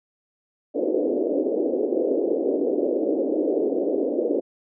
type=band-pass noise; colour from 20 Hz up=pink; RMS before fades=-23 dBFS; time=0.74-4.41 s; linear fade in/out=20 ms; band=280 to 560 Hz; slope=48 dB/octave; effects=none